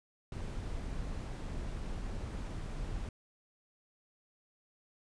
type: noise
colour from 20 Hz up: brown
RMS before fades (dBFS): -39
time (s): 0.32-3.09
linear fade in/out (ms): 2
effects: resampled to 22050 Hz